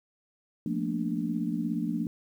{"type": "chord", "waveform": "sine", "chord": "Bb major seventh", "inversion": "second", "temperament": "equal with one note detuned", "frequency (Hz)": [174.61, 220, 237, 293.7], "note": ["F3", "A3", "Bb3", "D4"], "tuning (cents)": [0, 0, 29, 0], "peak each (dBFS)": -33, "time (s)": [0.66, 2.07], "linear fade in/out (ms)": 2, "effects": ["10-bit"]}